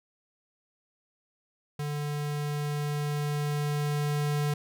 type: tone with level ramp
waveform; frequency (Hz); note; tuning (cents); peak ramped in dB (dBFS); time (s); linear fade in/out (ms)
square; 147.1; D3; +3; -31 to -26; 1.79-4.54; 5
effects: none